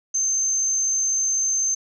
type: tone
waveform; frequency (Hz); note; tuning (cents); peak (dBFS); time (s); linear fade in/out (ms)
sine; 6272; G8; 0; -19; 0.14-1.75; 10
effects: none